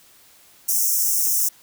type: high-pass noise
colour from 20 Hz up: white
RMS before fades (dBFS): -20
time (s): 0.68-1.49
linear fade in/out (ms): 10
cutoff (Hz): 5400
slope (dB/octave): 96
effects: white hiss -52 dBFS RMS until 1.62 s